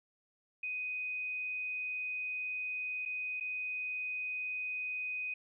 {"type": "tone with dropouts", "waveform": "sine", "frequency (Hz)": 2499, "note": "D#7", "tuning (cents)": 7, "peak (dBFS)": -35, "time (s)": [0.63, 5.34], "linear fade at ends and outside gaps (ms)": 5, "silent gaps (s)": [[3.053, 3.058], [3.4, 3.407]], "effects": []}